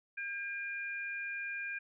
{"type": "tone pair together", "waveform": "sine", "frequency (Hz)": [1608.5, 2410], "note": ["G6", "D7"], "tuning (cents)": [44, 44], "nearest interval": "perfect fifth", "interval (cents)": 700, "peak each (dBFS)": [-39, -40], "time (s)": [0.17, 1.79], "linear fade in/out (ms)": 10, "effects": []}